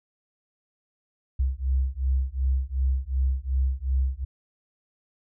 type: beating tone pair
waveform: sine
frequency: 64.5 / 67.2 Hz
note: C2 / C2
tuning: -24 / +47 cents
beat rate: 2.7 Hz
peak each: -25 / -25 dBFS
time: 1.39-4.25 s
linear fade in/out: 10 ms
effects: none